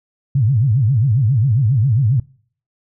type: tone with vibrato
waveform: sine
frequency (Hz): 121.4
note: B2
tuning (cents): -29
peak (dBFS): -11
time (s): 0.35-2.2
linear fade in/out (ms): 5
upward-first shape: sine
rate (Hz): 7.4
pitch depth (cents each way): 290
effects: noise-tail reverb RT60 0.5 s tail -22 dB re dry